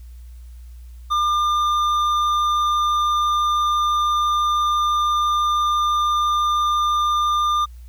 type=tone with hard clipping; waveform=sine; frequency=1201 Hz; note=D6; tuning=38 cents sharp; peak=-18 dBFS; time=1.1-7.66 s; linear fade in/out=20 ms; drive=7 dB; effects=added 60 Hz sine -36 dBFS peak until 7.88 s + white hiss -59 dBFS RMS until 7.88 s